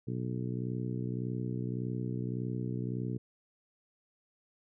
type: harmonic tone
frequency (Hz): 61.74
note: B1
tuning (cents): 0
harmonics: 2 / 3 / 4 / 5 / 6 / 7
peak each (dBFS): -35 / -39 / -41 / -43 / -45 / -46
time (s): 0.07-3.18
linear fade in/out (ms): 10
effects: none